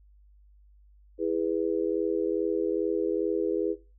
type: chord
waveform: sine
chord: E major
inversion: none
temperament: just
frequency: 329.6 / 412 / 494.4 Hz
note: E4 / G#4 / B4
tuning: 0 / -14 / +2 cents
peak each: -29 / -29 / -30 dBFS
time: 1.18-3.76 s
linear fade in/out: 50 ms
effects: noise-tail reverb RT60 0.3 s tail -18 dB re dry + added 50 Hz sine -54 dBFS peak until 3.98 s